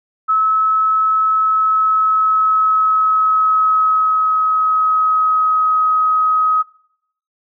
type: tone with pitch glide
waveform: sine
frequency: 1295 to 1265.4 Hz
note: E6 to D#6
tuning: -31 to +29 cents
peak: -11 dBFS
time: 0.28-6.63 s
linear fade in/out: 20 ms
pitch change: -40 cents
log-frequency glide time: 1.32-5.85 s
effects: noise-tail reverb RT60 0.7 s tail -20 dB re dry